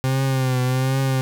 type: tone with vibrato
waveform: 40% pulse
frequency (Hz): 130.5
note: C3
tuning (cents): -4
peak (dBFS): -17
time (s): 0.04-1.21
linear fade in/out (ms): 0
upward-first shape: triangle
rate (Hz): 1.3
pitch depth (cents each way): 62
effects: none